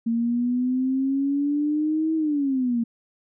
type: exponential two-way sweep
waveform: sine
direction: up then down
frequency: 228.4 to 321.8 to 228.4 Hz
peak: -20 dBFS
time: 0.06-2.84 s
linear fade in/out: 10 ms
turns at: 2.15 s
effects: none